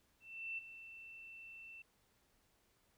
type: tone with ADSR envelope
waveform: sine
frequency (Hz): 2678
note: E7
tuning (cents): +27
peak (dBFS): -39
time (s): 0.2-1.82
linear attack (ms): 380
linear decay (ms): 15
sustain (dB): -12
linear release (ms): 3
effects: pink hiss -75 dBFS RMS until 2.97 s

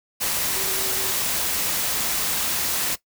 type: tone in noise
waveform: sine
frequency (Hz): 382.2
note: G4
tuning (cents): -44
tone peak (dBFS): -35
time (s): 0.55-1.13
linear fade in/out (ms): 20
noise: white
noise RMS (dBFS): -24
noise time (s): 0.2-2.96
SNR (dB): -14
effects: noise-tail reverb RT60 0.1 s tail -17 dB re dry

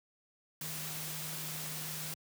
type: tone in noise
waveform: sine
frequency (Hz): 155.56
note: D#3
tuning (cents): 0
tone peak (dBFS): -45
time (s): 0.61-2.14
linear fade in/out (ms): 2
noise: white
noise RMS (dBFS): -41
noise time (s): 0.61-2.14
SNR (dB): -7
effects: high-pass 100 Hz 12 dB/octave

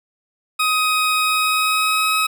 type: tone with pitch glide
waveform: 20% pulse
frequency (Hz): 1257 to 1274.5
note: D#6 to D#6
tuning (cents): +17 to +41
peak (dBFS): -11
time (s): 0.59-2.27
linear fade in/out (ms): 10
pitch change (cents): +24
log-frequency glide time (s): 1.16-2.12
effects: none

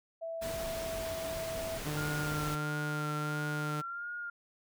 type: tone with pitch glide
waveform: sine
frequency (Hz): 659.3 to 654.7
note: E5 to E5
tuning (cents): 0 to -12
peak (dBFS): -36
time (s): 0.21-1.79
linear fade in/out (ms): 20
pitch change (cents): -12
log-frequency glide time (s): 0.65-1.07
type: noise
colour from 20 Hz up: pink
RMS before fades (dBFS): -41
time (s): 0.41-2.56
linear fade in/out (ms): 20
type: tone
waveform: sawtooth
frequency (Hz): 150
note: D3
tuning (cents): +37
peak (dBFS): -30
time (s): 1.85-3.82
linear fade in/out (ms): 20
type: tone with vibrato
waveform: sine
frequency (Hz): 1396.9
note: F6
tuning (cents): 0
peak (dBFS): -37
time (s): 1.97-4.3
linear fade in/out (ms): 5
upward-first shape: sine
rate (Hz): 1.5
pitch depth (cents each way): 42
effects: none

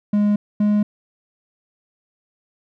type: tone pair in turn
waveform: triangle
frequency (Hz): 207 / 208.3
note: G#3 / G#3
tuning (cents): -5 / +5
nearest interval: unison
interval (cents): 10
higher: second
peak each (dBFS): -12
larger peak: neither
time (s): 0.13-0.36 / 0.6-0.83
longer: neither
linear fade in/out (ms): 5
effects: none

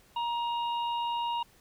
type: harmonic tone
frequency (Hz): 943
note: A#5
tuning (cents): +20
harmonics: 1 / 3 / 4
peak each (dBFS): -29 / -39 / -46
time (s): 0.16-1.43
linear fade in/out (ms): 5
effects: pink hiss -61 dBFS RMS until 1.6 s

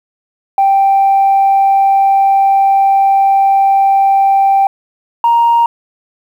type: tone pair in turn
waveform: sine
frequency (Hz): 784 / 935.5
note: G5 / A#5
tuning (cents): 0 / +6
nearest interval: minor third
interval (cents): 306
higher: second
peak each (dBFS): -5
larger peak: neither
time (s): 0.58-4.67 / 5.24-5.66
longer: first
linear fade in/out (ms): 2
effects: tanh soft clip ceiling -3 dBFS + 7-bit

